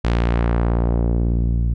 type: tone with low-pass filter sweep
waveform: sawtooth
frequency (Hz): 58.27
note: A#1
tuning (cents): 0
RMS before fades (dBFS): -18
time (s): 0.04-1.74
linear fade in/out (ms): 10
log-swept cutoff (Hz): 4400 to 130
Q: 0.83
effects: none